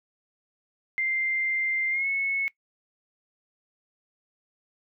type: tone with pitch glide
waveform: sine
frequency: 2093 to 2197 Hz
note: C7 to C#7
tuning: 0 to -16 cents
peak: -24 dBFS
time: 0.98-2.48 s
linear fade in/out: 0 ms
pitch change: +84 cents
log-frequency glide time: 1.9-2.07 s
effects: noise-tail reverb RT60 0.1 s tail -21 dB re dry